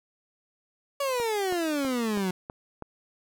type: exponential sweep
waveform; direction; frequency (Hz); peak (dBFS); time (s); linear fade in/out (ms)
30% pulse; down; 572 to 180; -23; 1-2.31; 5
type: click train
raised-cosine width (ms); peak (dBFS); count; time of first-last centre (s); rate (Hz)
1; -23; 6; 1.2-2.823; 3.08
effects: none

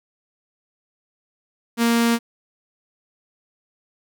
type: tone with notch filter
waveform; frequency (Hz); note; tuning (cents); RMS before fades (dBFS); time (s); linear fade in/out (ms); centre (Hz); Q
sawtooth; 233.1; A#3; 0; -18; 1.77-2.19; 50; 600; 1.7
effects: none

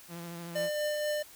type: tone with vibrato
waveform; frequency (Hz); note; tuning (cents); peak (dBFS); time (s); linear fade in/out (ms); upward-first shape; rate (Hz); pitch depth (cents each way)
sawtooth; 170.5; F3; -41; -36; 0.08-0.7; 50; triangle; 13; 29
type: tone with tremolo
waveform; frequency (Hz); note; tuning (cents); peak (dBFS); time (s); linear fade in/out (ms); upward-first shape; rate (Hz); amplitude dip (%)
square; 599; D5; +34; -29; 0.55-1.23; 10; triangle; 4.1; 30
effects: white hiss -53 dBFS RMS until 1.35 s

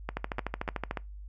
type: two click trains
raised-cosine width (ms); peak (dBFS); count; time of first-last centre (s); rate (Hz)
0.5; -17 / -16; 4 / 11; 0.09-0.972 / 0.17-0.911; 3.4 / 13.5
effects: noise-tail reverb RT60 0.2 s tail -22 dB re dry + added 50 Hz sine -41 dBFS peak until 1.28 s

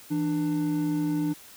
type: tone pair together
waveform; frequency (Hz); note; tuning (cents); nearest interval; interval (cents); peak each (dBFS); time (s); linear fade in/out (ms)
triangle; 164.7 / 297.6; E3 / D4; -1 / +23; minor seventh; 1024; -28 / -23; 0.1-1.34; 20
effects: white hiss -49 dBFS RMS until 1.56 s

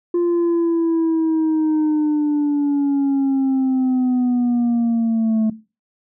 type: linear sweep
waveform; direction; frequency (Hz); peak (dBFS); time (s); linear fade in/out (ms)
sine; down; 349.1 to 217.4; -12; 0.14-5.5; 5
effects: noise-tail reverb RT60 0.3 s tail -18 dB re dry + tanh soft clip ceiling -14 dBFS

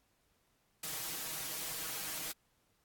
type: noise with comb filter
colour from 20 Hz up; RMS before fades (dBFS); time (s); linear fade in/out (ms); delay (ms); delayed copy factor
white; -40; 0.83-2.32; 5; 6.3; +1
effects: pink hiss -75 dBFS RMS until 2.84 s + AAC 64 kbps

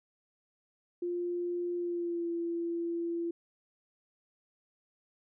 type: tone with pitch glide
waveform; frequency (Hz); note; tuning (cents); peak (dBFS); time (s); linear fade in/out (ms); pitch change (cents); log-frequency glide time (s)
sine; 350.5 to 339.1; F4 to E4; +6 to +49; -31; 1.02-3.31; 5; -57; 1.76-2.3
effects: none

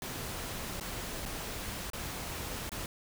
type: noise with dropouts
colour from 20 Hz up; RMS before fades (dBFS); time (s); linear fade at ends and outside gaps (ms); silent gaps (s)
pink; -39; 0.02-2.86; 1; 0.799-0.809 / 1.254-1.259 / 1.901-1.933 / 2.694-2.718
effects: none

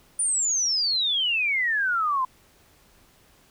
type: exponential sweep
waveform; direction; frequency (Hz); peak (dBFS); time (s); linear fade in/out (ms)
sine; down; 9500 to 1005; -21; 0.19-2.25; 5
effects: pink hiss -58 dBFS RMS until 3.5 s

